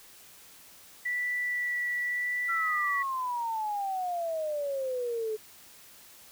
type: tone with vibrato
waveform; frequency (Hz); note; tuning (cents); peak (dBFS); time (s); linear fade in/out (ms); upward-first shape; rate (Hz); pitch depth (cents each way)
sine; 1961; B6; -13; -28; 1.05-3.03; 10; sine; 0.9; 8
type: exponential sweep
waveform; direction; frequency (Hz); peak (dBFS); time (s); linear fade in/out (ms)
sine; down; 1372 to 426; -29; 2.48-5.37; 20
effects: white hiss -53 dBFS RMS until 6.31 s